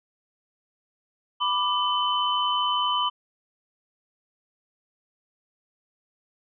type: tone cluster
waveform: sine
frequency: 988 / 1180 / 3035 Hz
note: B5 / D6 / F#7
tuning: 0 / +8 / +43 cents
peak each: -26 dBFS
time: 1.4-3.1 s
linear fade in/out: 20 ms
effects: none